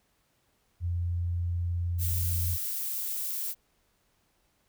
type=tone with vibrato; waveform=sine; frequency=86.8 Hz; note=F2; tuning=10 cents flat; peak=-27 dBFS; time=0.8-2.58 s; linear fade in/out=50 ms; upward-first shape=sine; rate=19 Hz; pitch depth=11 cents each way
type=noise; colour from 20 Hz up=violet; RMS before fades=-33 dBFS; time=1.98-3.55 s; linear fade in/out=50 ms
effects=pink hiss -71 dBFS RMS until 4.68 s